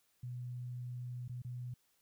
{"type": "tone with dropouts", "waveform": "sine", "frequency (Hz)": 123.47, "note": "B2", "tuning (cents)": 0, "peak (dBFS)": -40, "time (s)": [0.23, 1.74], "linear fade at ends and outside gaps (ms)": 5, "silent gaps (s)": [[1.28, 1.294], [1.42, 1.447]], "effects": ["white hiss -75 dBFS RMS until 2.01 s"]}